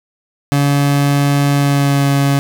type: tone with pitch glide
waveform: 30% pulse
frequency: 142.1 to 139.9 Hz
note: C#3 to C#3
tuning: +43 to +16 cents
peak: -8 dBFS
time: 0.52-2.39 s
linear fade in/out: 0 ms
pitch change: -27 cents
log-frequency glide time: 1.53-2.08 s
effects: none